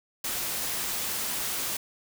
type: noise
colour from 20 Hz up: white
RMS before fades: -31 dBFS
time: 0.24-1.77 s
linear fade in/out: 5 ms
effects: none